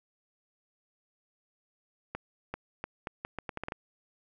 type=accelerating click train; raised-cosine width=0.5 ms; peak=-20 dBFS; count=11; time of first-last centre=2.15-3.721 s; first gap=390 ms; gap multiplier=0.77; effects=none